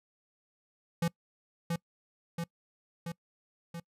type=tone with echo; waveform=square; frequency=168.9 Hz; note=E3; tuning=42 cents sharp; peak=-27 dBFS; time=1.02-1.08 s; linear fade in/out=5 ms; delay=680 ms; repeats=4; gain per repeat=-3 dB; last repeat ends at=3.8 s; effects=noise-tail reverb RT60 0.1 s tail -23 dB re dry + resampled to 32000 Hz